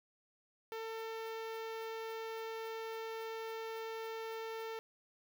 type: tone with notch filter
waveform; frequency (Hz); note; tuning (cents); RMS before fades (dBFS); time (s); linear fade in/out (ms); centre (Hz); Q
sawtooth; 448.2; A4; +32; -43; 0.72-4.79; 0; 8800; 0.59
effects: none